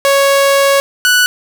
sawtooth tone pair in turn, 554.4 / 1480.1 Hz, C#5 / F#6, 0 / 0 cents, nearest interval octave + perfect fourth, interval 1700 cents, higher second, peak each -4 dBFS, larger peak neither, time 0.05-0.8 / 1.05-1.26 s, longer first, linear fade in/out 0 ms, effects none

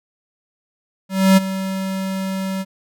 square tone with ADSR envelope, 191.2 Hz, G3, 43 cents flat, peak -8 dBFS, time 1.09-2.65 s, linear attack 280 ms, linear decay 21 ms, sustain -14 dB, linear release 41 ms, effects none

